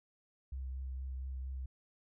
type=tone with vibrato; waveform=sine; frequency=65.41 Hz; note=C2; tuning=in tune; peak=-38 dBFS; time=0.52-1.66 s; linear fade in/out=5 ms; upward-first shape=triangle; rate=4.3 Hz; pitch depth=23 cents each way; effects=none